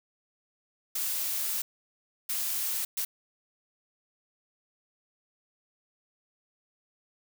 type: noise bursts at uneven times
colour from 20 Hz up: blue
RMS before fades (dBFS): -31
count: 3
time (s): 0.95-1.62 / 2.29-2.85 / 2.97-3.05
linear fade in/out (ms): 5
effects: none